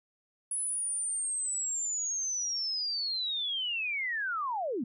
sine linear sweep, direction down, 10300 to 203.6 Hz, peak -30 dBFS, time 0.51-4.84 s, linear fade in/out 5 ms, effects none

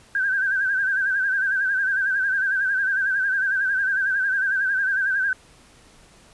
sine tone with vibrato, 1568 Hz, G6, in tune, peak -19 dBFS, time 0.15-5.33 s, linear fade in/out 2 ms, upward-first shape sine, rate 11 Hz, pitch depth 72 cents each way, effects pink hiss -52 dBFS RMS until 6.33 s + resampled to 24000 Hz

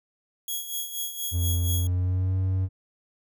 5% pulse tone with tremolo, 3322 Hz, G#7, in tune, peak -19 dBFS, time 0.48-1.87 s, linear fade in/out 2 ms, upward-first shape sine, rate 4.2 Hz, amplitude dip 65%
triangle tone with pitch glide, 87.2 to 94 Hz, F2 to F#2, -2 to +28 cents, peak -20 dBFS, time 1.31-2.69 s, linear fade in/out 50 ms, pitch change +130 cents, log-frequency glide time 1.6-2.36 s
effects none

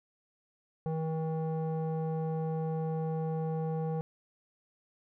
square tone with low-pass filter, 159.7 Hz, D#3, 45 cents sharp, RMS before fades -33 dBFS, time 0.86-4.01 s, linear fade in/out 0 ms, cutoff 670 Hz, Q 2.6, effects none

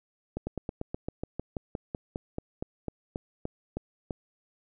slowing click train, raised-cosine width 2 ms, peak -19 dBFS, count 20, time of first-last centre 0.37-4.108 s, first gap 100 ms, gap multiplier 1.07, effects none

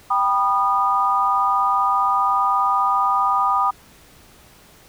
sine chord, G augmented, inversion none, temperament just, 784 / 980 / 1225 Hz, G5 / B5 / D#6, 0 / -14 / -27 cents, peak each -22 / -21 / -18 dBFS, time 0.1-3.71 s, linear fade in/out 10 ms, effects pink hiss -49 dBFS RMS until 4.88 s

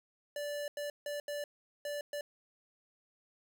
square tone bursts at uneven times, 583 Hz, D5, 13 cents flat, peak -37 dBFS, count 6, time 0.36-0.68 / 0.77-0.9 / 1.06-1.2 / 1.28-1.44 / 1.85-2.01 / 2.13-2.21 s, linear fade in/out 2 ms, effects none

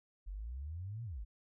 sine exponential two-way sweep, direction up then down, 44.12 to 121.1 to 44.12 Hz, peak -40 dBFS, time 0.26-1.25 s, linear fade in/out 20 ms, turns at 1.04 s, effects none

